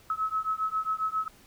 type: beating tone pair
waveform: sine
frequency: 1287 / 1294.4 Hz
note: E6 / E6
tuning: -42 / -32 cents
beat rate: 7.4 Hz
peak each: -30 dBFS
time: 0.1-1.28 s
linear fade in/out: 2 ms
effects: pink hiss -57 dBFS RMS until 1.46 s

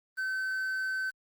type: tone with quantisation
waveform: triangle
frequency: 1532 Hz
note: G6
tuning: 40 cents flat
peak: -28 dBFS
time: 0.17-1.11 s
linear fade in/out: 20 ms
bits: 9
effects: Opus 32 kbps

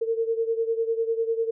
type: beating tone pair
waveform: sine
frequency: 452.6 / 462.6 Hz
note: A4 / A#4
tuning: +49 / -13 cents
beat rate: 10 Hz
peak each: -24 / -28 dBFS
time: 0.01-1.51 s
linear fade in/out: 10 ms
effects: none

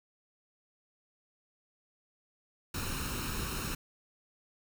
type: noise with comb filter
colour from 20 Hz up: pink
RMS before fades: -36 dBFS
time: 2.74-3.75 s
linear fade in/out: 5 ms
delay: 0.74 ms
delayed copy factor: +0.65
effects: none

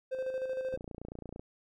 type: tone with tremolo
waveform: triangle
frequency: 520 Hz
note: C5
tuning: 11 cents flat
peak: -29 dBFS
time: 0.11-0.77 s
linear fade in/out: 20 ms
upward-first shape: square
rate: 13 Hz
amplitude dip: 45%
type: click train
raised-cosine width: 2 ms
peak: -29 dBFS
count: 20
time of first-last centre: 0.74-1.395 s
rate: 29 Hz
effects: none

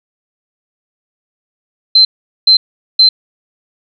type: tone bursts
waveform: sine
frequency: 4100 Hz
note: C8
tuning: 36 cents flat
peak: -3 dBFS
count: 3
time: 1.95-3.09 s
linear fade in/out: 5 ms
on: 100 ms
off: 420 ms
effects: none

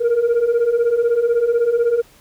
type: beating tone pair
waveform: sine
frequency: 458.9 / 474.9 Hz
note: A#4 / A#4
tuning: -27 / +32 cents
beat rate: 16 Hz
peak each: -17 / -13 dBFS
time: 0-2.02 s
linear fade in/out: 20 ms
effects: tanh soft clip ceiling -11 dBFS + pink hiss -50 dBFS RMS until 2.2 s

